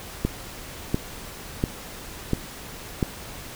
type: click train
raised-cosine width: 3 ms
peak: -8 dBFS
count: 5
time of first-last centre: 0.25-3.028 s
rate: 1.44 Hz
effects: pink hiss -39 dBFS RMS until 3.55 s